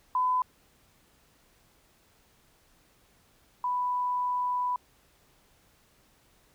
sine tone pair in turn, 1007 / 990.8 Hz, B5 / B5, +33 / +5 cents, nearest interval unison, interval 28 cents, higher first, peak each -23 / -26 dBFS, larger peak first, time 0.15-0.42 / 3.64-4.76 s, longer second, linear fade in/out 2 ms, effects pink hiss -64 dBFS RMS until 6.54 s

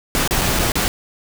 pink noise with dropouts, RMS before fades -18 dBFS, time 0.15-0.88 s, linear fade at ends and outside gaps 0 ms, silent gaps 0.276-0.309 / 0.412-0.416 / 0.589-0.594 / 0.719-0.755 s, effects none

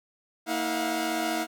sawtooth tone cluster, 230.5 / 321.3 / 689 / 724 Hz, A#3 / E4 / F5 / F#5, -19 / -44 / -24 / -38 cents, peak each -32 / -26 / -30 / -28 dBFS, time 0.46-1.47 s, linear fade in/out 50 ms, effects none

